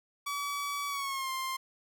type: tone with pitch glide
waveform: sawtooth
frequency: 1142 to 1053.3 Hz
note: D6 to C6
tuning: -49 to +11 cents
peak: -29 dBFS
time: 0.26-1.57 s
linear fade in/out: 10 ms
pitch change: -140 cents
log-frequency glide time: 0.88-1.3 s
effects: none